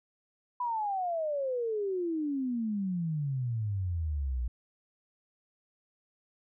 sine exponential sweep, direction down, 1000 to 58 Hz, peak -29 dBFS, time 0.6-4.48 s, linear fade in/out 5 ms, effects none

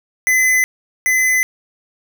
square tone pair in turn, 2026 / 2026 Hz, B6 / B6, +44 / +44 cents, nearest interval unison, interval 0 cents, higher neither, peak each -12 / -13 dBFS, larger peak first, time 0.27-0.64 / 1.06-1.43 s, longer neither, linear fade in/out 0 ms, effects none

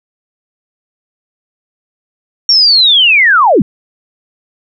sine linear sweep, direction down, 5590 to 149.3 Hz, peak -4 dBFS, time 2.49-3.62 s, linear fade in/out 2 ms, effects none

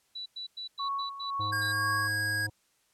sine tone bursts, 3951 Hz, B7, in tune, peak -36 dBFS, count 8, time 0.15-1.723 s, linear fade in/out 10 ms, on 110 ms, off 99 ms
sine tone with tremolo, 1108.7 Hz, C#6, in tune, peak -29 dBFS, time 0.79-2.08 s, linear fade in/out 10 ms, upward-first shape sine, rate 2 Hz, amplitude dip 70%
harmonic tone, 105 Hz, G#2, 19 cents sharp, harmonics 1 / 3 / 5 / 7 / 9, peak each -36 / -46 / -50 / -53 / -55 dBFS, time 1.39-2.5 s, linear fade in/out 10 ms
square tone with pitch glide, 1617 to 1644.3 Hz, G#6 to G#6, -47 to -18 cents, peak -29 dBFS, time 1.52-2.47 s, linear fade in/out 10 ms, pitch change +29 cents, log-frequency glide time 1.68-1.98 s
effects white hiss -70 dBFS RMS until 2.93 s + low-pass 11000 Hz 12 dB/octave

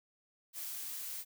blue noise, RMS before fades -42 dBFS, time 0.53-1.25 s, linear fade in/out 50 ms, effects none

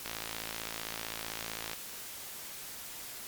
click train, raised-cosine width 0.2 ms, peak -19 dBFS, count 94, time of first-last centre 0.06-1.733 s, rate 55.6 Hz, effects white hiss -44 dBFS RMS until 3.27 s + MP3 96 kbps

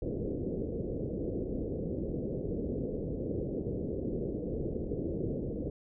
white low-pass noise, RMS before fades -35 dBFS, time 0.02-5.7 s, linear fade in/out 2 ms, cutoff 500 Hz, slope 48 dB/octave, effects none

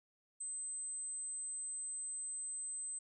sine tone, 8180 Hz, C9, 40 cents flat, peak -40 dBFS, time 0.4-2.99 s, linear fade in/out 10 ms, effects none

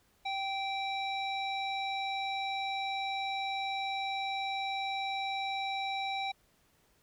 square tone with low-pass filter, 780 Hz, G5, 9 cents flat, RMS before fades -35 dBFS, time 0.25-6.32 s, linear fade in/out 10 ms, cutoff 3400 Hz, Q 8.3, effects pink hiss -69 dBFS RMS until 7.02 s

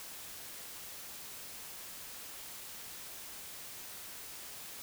silence, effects white hiss -47 dBFS RMS until 4.82 s

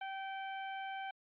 sawtooth tone, 775 Hz, G5, 20 cents flat, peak -36 dBFS, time 0.01-1.11 s, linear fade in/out 5 ms, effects resampled to 8000 Hz

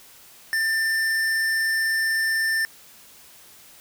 triangle tone with hard clipping, 1788 Hz, A6, 27 cents sharp, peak -22 dBFS, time 0.53-2.65 s, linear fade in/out 0 ms, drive 18 dB, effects white hiss -49 dBFS RMS until 3.8 s

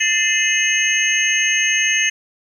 sine tone cluster, 1777 / 2074 / 2559 / 2941 / 6370 Hz, A6 / C7 / D#7 / F#7 / G8, +17 / -16 / +48 / -11 / +27 cents, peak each -21 dBFS, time 0-2.1 s, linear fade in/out 10 ms, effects 8-bit

